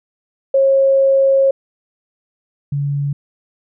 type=tone pair in turn; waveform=sine; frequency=542 / 142.28 Hz; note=C#5 / C#3; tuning=-39 / +45 cents; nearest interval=octave + major seventh; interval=2316 cents; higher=first; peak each=-9 / -16 dBFS; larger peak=first; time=0.54-1.51 / 2.72-3.13 s; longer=first; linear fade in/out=5 ms; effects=none